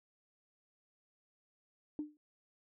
sine tone with exponential decay, 299.8 Hz, D4, 36 cents sharp, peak -32 dBFS, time 1.99-2.17 s, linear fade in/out 1 ms, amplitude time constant 38 ms, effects tanh soft clip ceiling -29 dBFS

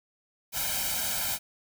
white noise with comb filter, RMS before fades -30 dBFS, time 0.52-1.39 s, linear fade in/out 50 ms, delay 1.3 ms, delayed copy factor +0.95, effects none

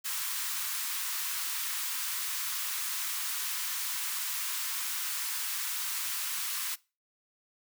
white high-pass noise, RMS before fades -34 dBFS, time 0.04-6.76 s, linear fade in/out 20 ms, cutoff 950 Hz, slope 48 dB/octave, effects noise-tail reverb RT60 0.3 s tail -22 dB re dry

